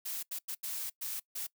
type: noise bursts at uneven times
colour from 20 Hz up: blue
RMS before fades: -38 dBFS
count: 6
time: 0.05-0.23 / 0.31-0.39 / 0.48-0.55 / 0.63-0.9 / 1.01-1.2 / 1.35-1.47 s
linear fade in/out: 10 ms
effects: noise-tail reverb RT60 0.1 s tail -22 dB re dry